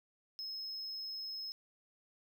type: tone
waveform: triangle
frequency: 5170 Hz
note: E8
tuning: 34 cents flat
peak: -39 dBFS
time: 0.39-1.52 s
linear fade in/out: 0 ms
effects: none